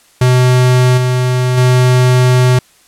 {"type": "tone with level steps", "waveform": "square", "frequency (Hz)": 126.2, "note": "B2", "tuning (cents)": 38, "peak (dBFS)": [-7, -11, -7], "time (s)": [0.21, 2.59], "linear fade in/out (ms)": 5, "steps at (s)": [0.97, 1.57], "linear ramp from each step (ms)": 10, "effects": ["white hiss -48 dBFS RMS until 2.87 s", "low-pass 11000 Hz 12 dB/octave"]}